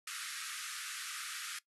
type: band-pass noise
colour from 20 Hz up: pink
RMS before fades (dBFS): -43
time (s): 0.07-1.59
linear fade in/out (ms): 5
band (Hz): 1200 to 12000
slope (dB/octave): 96
effects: noise-tail reverb RT60 0.1 s tail -18 dB re dry